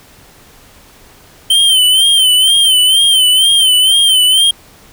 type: tone with vibrato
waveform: square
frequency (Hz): 3100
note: G7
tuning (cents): -20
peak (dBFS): -7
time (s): 1.5-4.51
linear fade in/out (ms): 5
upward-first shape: sine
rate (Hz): 2.1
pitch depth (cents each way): 74
effects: pink hiss -42 dBFS RMS until 4.92 s

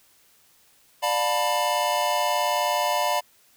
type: chord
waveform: square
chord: B half-diminished seventh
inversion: first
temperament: just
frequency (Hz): 592.7 / 711.2 / 889 / 987.8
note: D5 / F5 / A5 / B5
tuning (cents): +16 / +31 / +18 / 0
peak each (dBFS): -28 / -28 / -29 / -27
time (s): 1.02-3.21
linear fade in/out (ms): 20
effects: white hiss -59 dBFS RMS until 3.56 s

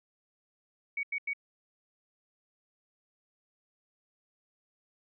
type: tone bursts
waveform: sine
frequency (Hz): 2248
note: C#7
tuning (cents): +24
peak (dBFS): -30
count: 3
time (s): 0.97-1.334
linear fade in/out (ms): 5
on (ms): 62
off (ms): 89
effects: none

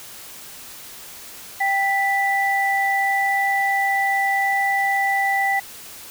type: tone pair together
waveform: sine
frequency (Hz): 787.4 / 1975.5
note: G5 / B6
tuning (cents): +8 / 0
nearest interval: octave + major third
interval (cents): 1592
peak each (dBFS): -20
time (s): 1.6-5.6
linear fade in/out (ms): 10
effects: white hiss -39 dBFS RMS until 6.1 s

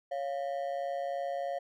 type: ring-modulated tone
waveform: triangle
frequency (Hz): 627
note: D#5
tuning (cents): +13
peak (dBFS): -27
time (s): 0.11-1.59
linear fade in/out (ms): 10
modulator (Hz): 71.5
effects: none

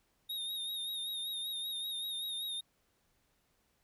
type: tone with vibrato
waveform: square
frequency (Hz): 3716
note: A#7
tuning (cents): -6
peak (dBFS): -37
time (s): 0.29-2.61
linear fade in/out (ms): 10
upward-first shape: sine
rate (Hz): 5.2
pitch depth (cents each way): 47
effects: pink hiss -75 dBFS RMS until 3.83 s

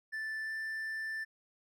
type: tone with pitch glide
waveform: triangle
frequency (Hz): 1760 to 1770.2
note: A6 to A6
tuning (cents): 0 to +10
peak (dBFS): -34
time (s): 0.12-1.25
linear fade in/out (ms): 20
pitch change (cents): +10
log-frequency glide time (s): 0.42-0.52
effects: none

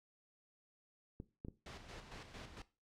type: clicks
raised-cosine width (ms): 3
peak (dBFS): -33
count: 3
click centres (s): 1.201 / 1.449 / 1.484
type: noise with tremolo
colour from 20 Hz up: pink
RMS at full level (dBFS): -50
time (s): 1.66-2.62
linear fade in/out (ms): 2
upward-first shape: square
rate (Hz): 4.4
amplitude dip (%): 55
effects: noise-tail reverb RT60 0.3 s tail -17 dB re dry + low-pass 5000 Hz 12 dB/octave

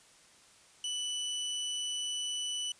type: tone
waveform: sawtooth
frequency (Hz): 2976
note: F#7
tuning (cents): +9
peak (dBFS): -30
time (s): 0.84-2.72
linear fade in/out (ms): 2
effects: white hiss -60 dBFS RMS until 2.79 s + resampled to 22050 Hz

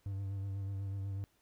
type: tone with vibrato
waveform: triangle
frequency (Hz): 98.1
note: G2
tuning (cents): +2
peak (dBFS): -34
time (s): 0.06-1.24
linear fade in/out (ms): 0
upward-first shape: sine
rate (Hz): 8.1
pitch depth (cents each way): 29
effects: pink hiss -73 dBFS RMS until 1.41 s

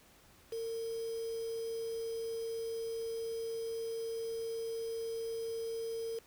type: tone with quantisation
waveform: sine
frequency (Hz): 456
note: A#4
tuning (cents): -38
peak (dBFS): -36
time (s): 0.52-6.19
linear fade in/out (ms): 5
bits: 8
effects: pink hiss -62 dBFS RMS until 6.26 s

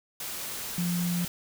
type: tone in noise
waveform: sine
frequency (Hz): 174.9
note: F3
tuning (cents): +3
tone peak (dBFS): -26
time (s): 0.78-1.25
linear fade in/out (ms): 2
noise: white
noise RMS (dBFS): -36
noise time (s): 0.2-1.28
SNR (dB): +7
effects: none

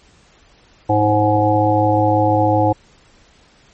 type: harmonic tone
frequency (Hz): 105.5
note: G#2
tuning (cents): +28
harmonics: 1 / 3 / 5 / 7 / 8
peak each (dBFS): -18 / -18 / -18 / -18 / -18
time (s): 0.89-2.73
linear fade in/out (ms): 10
effects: pink hiss -51 dBFS RMS until 3.73 s + MP3 32 kbps

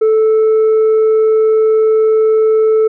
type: tone with tanh clipping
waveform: triangle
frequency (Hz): 438.2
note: A4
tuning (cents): -7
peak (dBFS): -8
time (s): 0.01-2.88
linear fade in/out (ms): 10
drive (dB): 7
effects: none

